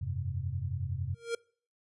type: chord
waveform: sine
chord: F suspended second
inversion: none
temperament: just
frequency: 87.31 / 98.22 / 130.96 Hz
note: F2 / G2 / C3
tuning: 0 / +4 / +2 cents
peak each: -36 dBFS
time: 0.01-1.15 s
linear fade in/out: 10 ms
type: tone with exponential growth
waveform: square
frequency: 465.8 Hz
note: A#4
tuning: 1 cent flat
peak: -28 dBFS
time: 1.14-1.35 s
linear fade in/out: 5 ms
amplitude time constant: 45 ms
effects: noise-tail reverb RT60 0.5 s tail -26 dB re dry + resampled to 24000 Hz